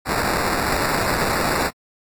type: noise with sample-and-hold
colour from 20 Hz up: blue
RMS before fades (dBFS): -21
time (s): 0.05-1.71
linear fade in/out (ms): 50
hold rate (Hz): 3150
effects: AAC 64 kbps